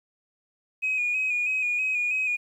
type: tone with vibrato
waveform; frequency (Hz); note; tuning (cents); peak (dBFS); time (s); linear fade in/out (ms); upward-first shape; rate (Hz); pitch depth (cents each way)
sine; 2489; D#7; 0; -22; 0.82-2.37; 20; square; 3.1; 32
effects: tanh soft clip ceiling -19 dBFS + 10-bit